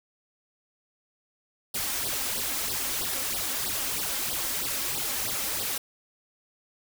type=noise with flanger; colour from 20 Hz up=white; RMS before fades=-30 dBFS; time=1.74-5.78 s; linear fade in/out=5 ms; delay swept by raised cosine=0.21 to 3.81 ms; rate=3.1 Hz; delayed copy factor=+1; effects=none